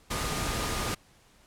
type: tone in noise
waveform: sine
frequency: 1220 Hz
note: D#6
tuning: 34 cents flat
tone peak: -39 dBFS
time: 0.1-0.95 s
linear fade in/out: 10 ms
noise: pink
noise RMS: -31 dBFS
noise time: 0.1-0.95 s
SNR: -11 dB
effects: pink hiss -60 dBFS RMS until 1.46 s + low-pass 11000 Hz 12 dB/octave

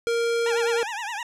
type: tone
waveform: square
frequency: 466.2 Hz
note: A#4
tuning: in tune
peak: -22 dBFS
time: 0.07-0.83 s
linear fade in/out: 0 ms
type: tone with vibrato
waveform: 20% pulse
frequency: 880 Hz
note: A5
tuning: in tune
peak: -24 dBFS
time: 0.46-1.23 s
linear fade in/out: 2 ms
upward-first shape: triangle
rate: 9.7 Hz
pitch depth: 200 cents each way
effects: low-pass 8000 Hz 12 dB/octave

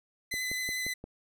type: tone with vibrato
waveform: sawtooth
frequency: 2019 Hz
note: B6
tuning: 38 cents sharp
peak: -28 dBFS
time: 0.31-0.94 s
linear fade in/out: 10 ms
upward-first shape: sine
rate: 11 Hz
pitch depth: 13 cents each way
type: click train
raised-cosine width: 2 ms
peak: -28 dBFS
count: 5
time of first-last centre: 0.34-1.041 s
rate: 5.71 Hz
effects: none

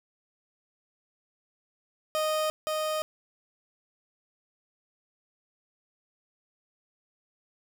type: tone with echo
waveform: 30% pulse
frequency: 620 Hz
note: D#5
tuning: 6 cents flat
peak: -23 dBFS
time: 2.15-2.5 s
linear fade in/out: 0 ms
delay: 520 ms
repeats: 1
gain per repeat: -2 dB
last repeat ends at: 3.02 s
effects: none

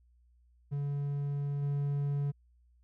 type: tone with level steps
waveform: triangle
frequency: 142.5 Hz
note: C#3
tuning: 48 cents sharp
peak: -29 / -27 dBFS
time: 0.71-2.32 s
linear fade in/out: 20 ms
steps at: 1.62 s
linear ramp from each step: 10 ms
effects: added 60 Hz sine -62 dBFS peak until 2.83 s

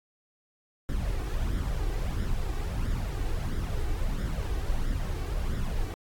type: noise with flanger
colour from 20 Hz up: brown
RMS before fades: -29 dBFS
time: 0.89-5.94 s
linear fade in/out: 0 ms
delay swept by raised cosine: 0.56 to 2.66 ms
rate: 1.5 Hz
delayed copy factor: +0.6
effects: AAC 64 kbps

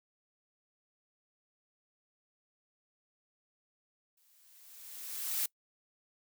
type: noise with exponential growth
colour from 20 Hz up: blue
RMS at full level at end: -31 dBFS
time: 4.17-5.46 s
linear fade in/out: 5 ms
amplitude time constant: 280 ms
effects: noise-tail reverb RT60 0.1 s tail -24 dB re dry

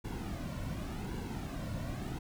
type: noise with flanger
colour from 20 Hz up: brown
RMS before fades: -39 dBFS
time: 0.04-2.19 s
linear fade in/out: 10 ms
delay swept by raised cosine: 1.6 to 2.46 ms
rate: 0.88 Hz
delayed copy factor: -0.65
effects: none

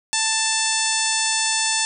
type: harmonic tone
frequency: 885 Hz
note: A5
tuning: 10 cents sharp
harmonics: 1 / 2 / 3 / 4 / 5 / 6 / 7 / 8 / 9 / 10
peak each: -28 / -28 / -28 / -28 / -28 / -28 / -28 / -28 / -28 / -28 dBFS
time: 0.13-1.85 s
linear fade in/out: 0 ms
effects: none

